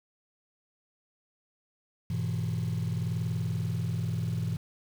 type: chord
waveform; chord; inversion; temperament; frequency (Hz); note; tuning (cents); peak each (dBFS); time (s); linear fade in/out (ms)
sine; E major; first; just; 103.01 / 123.61 / 164.81; G#2 / B2 / E3; -14 / +2 / 0; -31; 2.1-4.57; 5
effects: tanh soft clip ceiling -23 dBFS + 8-bit